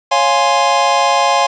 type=chord; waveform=square; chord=Db major seventh; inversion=none; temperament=equal; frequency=554.4 / 698.5 / 830.6 / 1046.5 Hz; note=Db5 / F5 / Ab5 / C6; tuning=0 / 0 / 0 / 0 cents; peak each=-19 / -17 / -16 / -16 dBFS; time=0.11-1.47 s; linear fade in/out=10 ms; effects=resampled to 16000 Hz + 7-bit